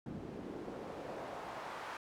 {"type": "noise with band-pass filter sweep", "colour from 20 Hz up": "pink", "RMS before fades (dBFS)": -45, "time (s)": [0.06, 1.97], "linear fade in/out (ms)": 2, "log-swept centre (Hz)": [220, 1200], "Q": 1.4, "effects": []}